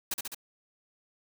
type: noise with echo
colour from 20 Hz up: white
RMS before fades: -31 dBFS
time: 0.11-0.14 s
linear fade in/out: 5 ms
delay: 69 ms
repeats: 3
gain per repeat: -3 dB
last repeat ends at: 0.347 s
effects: none